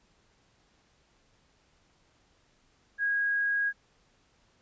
sine tone, 1643 Hz, G#6, 19 cents flat, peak -25 dBFS, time 2.98-3.73 s, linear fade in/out 50 ms, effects pink hiss -67 dBFS RMS until 4.61 s + resampled to 16000 Hz

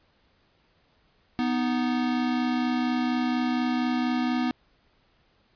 square tone pair together, 246.9 / 311.1 Hz, B3 / D#4, 0 / 0 cents, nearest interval major third, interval 400 cents, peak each -25 / -31 dBFS, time 1.39-4.51 s, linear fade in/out 0 ms, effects pink hiss -65 dBFS RMS until 5.55 s + resampled to 11025 Hz

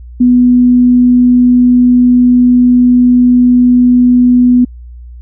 sine tone, 246.9 Hz, B3, in tune, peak -3 dBFS, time 0.2-4.65 s, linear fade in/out 10 ms, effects added 60 Hz sine -27 dBFS peak until 5.21 s

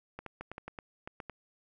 clicks, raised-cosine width 0.5 ms, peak -26 dBFS, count 10, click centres 0.19 / 0.263 / 0.41 / 0.516 / 0.581 / 0.68 / 0.788 / 1.075 / 1.202 / 1.297 s, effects none

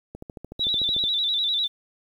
click train, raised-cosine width 2 ms, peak -23 dBFS, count 13, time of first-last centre 0.15-1.039 s, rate 13.5 Hz
sine tone with vibrato, 3708 Hz, A#7, 10 cents flat, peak -21 dBFS, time 0.59-1.68 s, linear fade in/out 20 ms, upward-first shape square, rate 10 Hz, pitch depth 78 cents each way
effects 9-bit

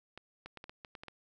clicks, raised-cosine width 0.3 ms, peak -30 dBFS, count 9, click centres 0.176 / 0.46 / 0.573 / 0.641 / 0.695 / 0.848 / 0.952 / 1.035 / 1.083 s, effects none

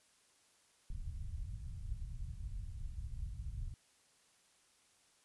pink low-pass noise, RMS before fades -43 dBFS, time 0.9-3.74 s, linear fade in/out 2 ms, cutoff 110 Hz, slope 24 dB/octave, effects white hiss -70 dBFS RMS until 5.24 s + resampled to 24000 Hz

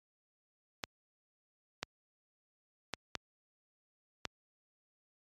clicks, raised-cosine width 0.2 ms, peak -17 dBFS, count 5, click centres 0.838 / 1.83 / 2.937 / 3.153 / 4.253 s, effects high-pass 60 Hz 12 dB/octave + MP3 96 kbps

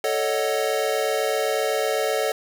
square chord, D# half-diminished seventh, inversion second, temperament equal, 440 / 554.4 / 622.3 / 740 Hz, A4 / C#5 / D#5 / F#5, 0 / 0 / 0 / 0 cents, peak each -26 / -27 / -28 / -30 dBFS, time 0.04-2.32 s, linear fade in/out 2 ms, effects none

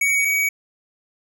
square tone pair in turn, 2248 / 2262 Hz, C#7 / C#7, +24 / +34 cents, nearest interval unison, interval 10 cents, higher second, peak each -17 / -18 dBFS, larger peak first, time 0.01-0.25 / 0.25-0.49 s, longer neither, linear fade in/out 5 ms, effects none

